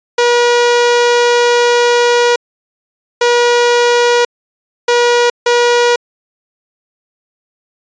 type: tone bursts at uneven times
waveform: sawtooth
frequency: 480.8 Hz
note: B4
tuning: 46 cents flat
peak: -4 dBFS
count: 4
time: 0.18-2.36 / 3.21-4.25 / 4.88-5.3 / 5.46-5.96 s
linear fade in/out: 5 ms
effects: resampled to 16000 Hz